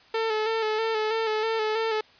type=tone with vibrato; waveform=sawtooth; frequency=440 Hz; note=A4; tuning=in tune; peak=-20 dBFS; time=0.14-2.01 s; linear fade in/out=5 ms; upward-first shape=square; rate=3.1 Hz; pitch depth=33 cents each way; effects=white hiss -55 dBFS RMS until 2.19 s + resampled to 11025 Hz